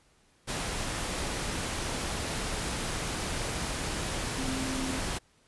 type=tone in noise; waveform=sine; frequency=262.3 Hz; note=C4; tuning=4 cents sharp; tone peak=-33 dBFS; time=4.37-5 s; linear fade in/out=20 ms; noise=pink; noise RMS=-33 dBFS; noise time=0.47-5.19 s; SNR=-3 dB; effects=pink hiss -65 dBFS RMS until 5.47 s + resampled to 24000 Hz